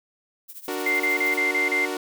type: noise with tremolo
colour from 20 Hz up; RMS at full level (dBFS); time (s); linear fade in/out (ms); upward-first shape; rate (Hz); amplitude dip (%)
violet; -37; 0.48-1.39; 20; triangle; 13; 90
type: chord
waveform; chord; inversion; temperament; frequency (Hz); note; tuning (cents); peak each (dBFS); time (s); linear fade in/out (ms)
sawtooth; D augmented; none; equal; 293.7 / 370 / 466.2; D4 / F#4 / A#4; 0 / 0 / 0; -28 / -26 / -29; 0.68-1.97; 2
type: tone bursts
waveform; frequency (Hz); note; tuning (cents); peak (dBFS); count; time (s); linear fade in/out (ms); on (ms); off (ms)
sine; 2093; C7; 0; -20; 6; 0.86-1.855; 5; 140; 31
effects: none